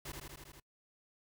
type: noise with echo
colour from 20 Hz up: pink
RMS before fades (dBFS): -44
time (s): 0.05-0.12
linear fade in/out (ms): 5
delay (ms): 80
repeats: 6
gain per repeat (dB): -2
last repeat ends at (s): 0.6
effects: noise-tail reverb RT60 0.1 s tail -25 dB re dry